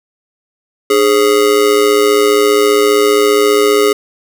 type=tone with amplitude modulation; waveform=square; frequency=415.3 Hz; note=G#4; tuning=in tune; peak=-5 dBFS; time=0.9-3.93 s; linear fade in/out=5 ms; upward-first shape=sine; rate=115 Hz; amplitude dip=75%; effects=none